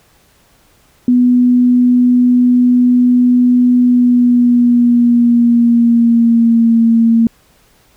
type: tone with pitch glide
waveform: sine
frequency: 246.9 to 229 Hz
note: B3 to A#3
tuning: 0 to -31 cents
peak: -6 dBFS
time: 1.08-7.27 s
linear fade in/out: 2 ms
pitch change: -131 cents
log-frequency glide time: 3.79-6.81 s
effects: pink hiss -51 dBFS RMS until 7.96 s